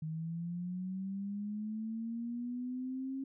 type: linear sweep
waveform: sine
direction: up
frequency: 155.56 to 270.5 Hz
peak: -36 dBFS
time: 0.02-3.24 s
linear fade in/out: 5 ms
effects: none